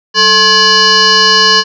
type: tone with frequency modulation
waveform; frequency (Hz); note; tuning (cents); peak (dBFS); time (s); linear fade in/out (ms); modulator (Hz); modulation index
sine; 2952; F#7; -5; -4; 0.14-1.64; 50; 628; 3.7
effects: none